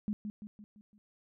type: tone with echo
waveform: sine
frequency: 209.5 Hz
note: G#3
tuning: 15 cents sharp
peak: -30 dBFS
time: 0.08-0.13 s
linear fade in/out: 0 ms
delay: 170 ms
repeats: 5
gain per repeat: -6 dB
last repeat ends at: 0.98 s
effects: none